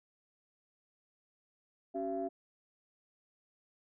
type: tone cluster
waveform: sine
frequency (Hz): 277.6 / 380.1 / 678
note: C#4 / F#4 / E5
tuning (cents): +3 / +47 / +49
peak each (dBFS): -39 / -38 / -36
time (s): 1.94-2.29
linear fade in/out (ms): 20
effects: tanh soft clip ceiling -26 dBFS